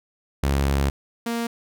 sawtooth tone pair in turn, 69.3 / 233.1 Hz, C#2 / A#3, 0 / 0 cents, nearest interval octave + major sixth, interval 2100 cents, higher second, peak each -15 / -20 dBFS, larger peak first, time 0.43-0.9 / 1.26-1.47 s, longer first, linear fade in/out 5 ms, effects none

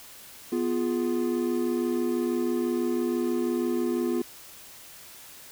triangle chord, F diminished, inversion second, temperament equal, 246.9 / 349.2 / 415.3 Hz, Cb4 / F4 / Ab4, 0 / 0 / 0 cents, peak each -26 / -25 / -31 dBFS, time 0.52-4.22 s, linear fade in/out 5 ms, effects white hiss -47 dBFS RMS until 5.51 s

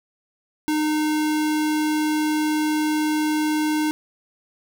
square tone, 306 Hz, D#4, 29 cents flat, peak -20 dBFS, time 0.68-3.91 s, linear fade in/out 0 ms, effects none

